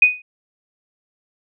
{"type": "tone with exponential decay", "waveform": "sine", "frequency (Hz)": 2488, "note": "D#7", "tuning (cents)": -1, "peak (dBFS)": -4, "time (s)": [0.02, 0.22], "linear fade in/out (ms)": 5, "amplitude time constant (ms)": 43, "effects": []}